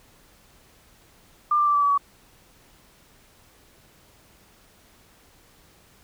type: tone with pitch steps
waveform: sine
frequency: 1196 / 1182.9 / 1170 / 1157.3 / 1144.6 / 1132.1 Hz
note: D6 / D6 / D6 / D6 / D6 / C#6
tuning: +31 / +12 / -7 / -26 / -45 / +36 cents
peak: -17 dBFS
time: 1.51-1.978 s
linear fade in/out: 5 ms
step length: 78 ms
effects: pink hiss -56 dBFS RMS until 6.03 s